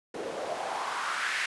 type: noise with band-pass filter sweep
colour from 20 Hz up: white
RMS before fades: -33 dBFS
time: 0.14-1.46 s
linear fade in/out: 5 ms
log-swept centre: 400 to 2000 Hz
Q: 3
effects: resampled to 24000 Hz